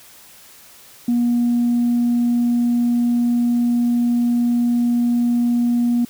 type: tone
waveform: sine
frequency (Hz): 239.5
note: A#3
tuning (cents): +47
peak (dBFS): -13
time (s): 1.08-6.05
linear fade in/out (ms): 5
effects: tanh soft clip ceiling -11 dBFS + white hiss -45 dBFS RMS until 6.09 s